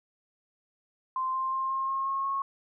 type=tone with pitch steps; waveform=sine; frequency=1042 / 1050.5 / 1059 / 1067.6 / 1076.3 / 1085 / 1093.8 Hz; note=C6 / C6 / C6 / C6 / C6 / C#6 / C#6; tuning=-7 / +7 / +21 / +35 / +49 / -37 / -23 cents; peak=-27 dBFS; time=1.16-2.42 s; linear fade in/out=2 ms; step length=180 ms; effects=none